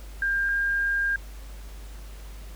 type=tone pair in turn; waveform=sine; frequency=1599 / 1606.9 Hz; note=G6 / G6; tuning=+34 / +42 cents; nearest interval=unison; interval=8 cents; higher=second; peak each=-22 dBFS; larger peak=neither; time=0.22-0.49 / 0.49-1.16 s; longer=second; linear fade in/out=2 ms; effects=added 50 Hz sine -38 dBFS peak until 2.55 s + pink hiss -50 dBFS RMS until 2.55 s